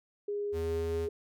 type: tone with pitch glide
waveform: sine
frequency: 410 to 414.8 Hz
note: G#4 to G#4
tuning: -22 to -2 cents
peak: -31 dBFS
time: 0.28-1.09 s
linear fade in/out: 5 ms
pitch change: +20 cents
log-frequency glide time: 0.48-0.96 s
type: tone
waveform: square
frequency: 81.8 Hz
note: E2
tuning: 13 cents flat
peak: -36 dBFS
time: 0.52-1.09 s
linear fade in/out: 50 ms
effects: none